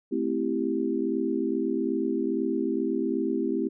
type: chord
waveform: sine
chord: A minor seventh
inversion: none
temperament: equal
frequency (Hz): 220 / 261.6 / 329.6 / 392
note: A3 / C4 / E4 / G4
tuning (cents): 0 / 0 / 0 / 0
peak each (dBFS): -32 / -29 / -29 / -30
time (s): 0.11-3.69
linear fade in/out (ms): 20
effects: none